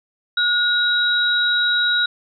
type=tone pair together; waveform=sine; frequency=1444 / 3835 Hz; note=F#6 / A#7; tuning=-43 / +48 cents; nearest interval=octave + perfect fourth; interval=1691 cents; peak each=-18 dBFS; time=0.37-2.06 s; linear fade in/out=5 ms; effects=none